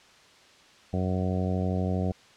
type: harmonic tone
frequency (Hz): 92.5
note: F#2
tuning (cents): 0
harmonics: 1 / 2 / 3 / 4 / 5 / 6 / 7 / 8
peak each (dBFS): -28 / -29 / -36 / -38 / -37 / -39 / -38 / -40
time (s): 0.93-2.12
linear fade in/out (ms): 5
effects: white hiss -55 dBFS RMS until 2.36 s + low-pass 5000 Hz 12 dB/octave